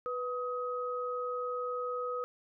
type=tone pair together; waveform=sine; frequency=493.9 / 1262.7 Hz; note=B4 / D#6; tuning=0 / +25 cents; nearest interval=octave + major third; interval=1625 cents; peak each=-35 / -36 dBFS; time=0.06-2.24 s; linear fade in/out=0 ms; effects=none